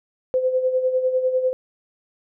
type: tone with tremolo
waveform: sine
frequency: 513 Hz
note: C5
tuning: 34 cents flat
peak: -15 dBFS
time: 0.34-1.53 s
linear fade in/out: 0 ms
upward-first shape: sine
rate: 10 Hz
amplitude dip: 60%
effects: none